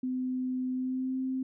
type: tone with pitch glide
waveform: sine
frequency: 255.5 to 260.9 Hz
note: C4 to C4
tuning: -41 to -5 cents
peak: -29 dBFS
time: 0.03-1.43 s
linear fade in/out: 5 ms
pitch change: +36 cents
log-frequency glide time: 0.72-1.18 s
effects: none